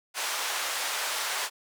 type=band-pass noise; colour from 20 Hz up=pink; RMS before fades=-31 dBFS; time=0.14-1.5 s; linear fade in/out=50 ms; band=830 to 11000 Hz; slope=12 dB/octave; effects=high-pass 400 Hz 12 dB/octave